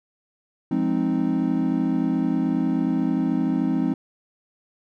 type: chord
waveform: triangle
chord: F minor seventh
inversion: none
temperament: equal with one note detuned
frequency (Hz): 174.61 / 208.3 / 261.6 / 311.1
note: F3 / Ab3 / C4 / Eb4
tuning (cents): 0 / +5 / 0 / 0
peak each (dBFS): -25 / -25 / -21 / -24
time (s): 0.71-3.94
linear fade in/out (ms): 5
effects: none